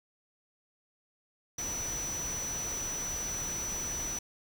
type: tone in noise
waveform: sine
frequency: 5930 Hz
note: F#8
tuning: 3 cents sharp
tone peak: -34 dBFS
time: 1.58-4.19 s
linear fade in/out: 5 ms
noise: pink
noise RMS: -41 dBFS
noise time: 1.58-4.19 s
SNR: +4 dB
effects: none